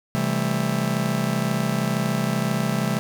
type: chord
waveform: 45% pulse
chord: A minor seventh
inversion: first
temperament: just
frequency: 132 / 165 / 198 / 220 Hz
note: C3 / E3 / G3 / A3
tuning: +16 / +2 / +18 / 0 cents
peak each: -27 dBFS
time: 0.15-2.99 s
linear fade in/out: 0 ms
effects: none